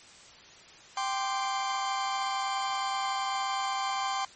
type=chord; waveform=40% pulse; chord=G suspended fourth; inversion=none; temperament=just; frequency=784 / 1045.3 / 1176 Hz; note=G5 / C6 / D6; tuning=0 / -2 / +2 cents; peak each=-31 / -32 / -36 dBFS; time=0.97-4.25 s; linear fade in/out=2 ms; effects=white hiss -52 dBFS RMS until 4.35 s + MP3 32 kbps